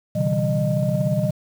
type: tone cluster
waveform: sine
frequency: 124.7 / 141.1 / 158.5 / 190.9 / 612 Hz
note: B2 / C#3 / D#3 / G3 / D#5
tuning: +17 / +31 / +32 / -46 / -29 cents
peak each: -24 dBFS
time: 0.15-1.31 s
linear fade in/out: 10 ms
effects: tanh soft clip ceiling -9 dBFS + 7-bit